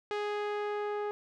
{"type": "tone with low-pass filter sweep", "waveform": "sawtooth", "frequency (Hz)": 415.3, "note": "G#4", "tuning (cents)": 0, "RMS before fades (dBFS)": -34, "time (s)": [0.11, 1.11], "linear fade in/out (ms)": 0, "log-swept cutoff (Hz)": [3500, 1300], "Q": 0.75, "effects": []}